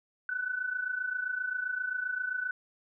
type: tone pair together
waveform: sine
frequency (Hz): 1477.4 / 1505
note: F#6 / F#6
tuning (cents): -3 / +29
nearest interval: unison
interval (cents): 32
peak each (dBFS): -36 / -32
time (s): 0.29-2.51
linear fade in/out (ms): 2
effects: none